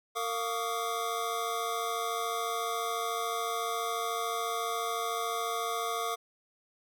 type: tone cluster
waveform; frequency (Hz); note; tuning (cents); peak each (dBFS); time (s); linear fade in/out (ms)
square; 458.4 / 699 / 1134 / 1228; A#4 / F5 / C#6 / D#6; -29 / +1 / +39 / -23; -38 / -37 / -37 / -37; 0.15-6.16; 20
effects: none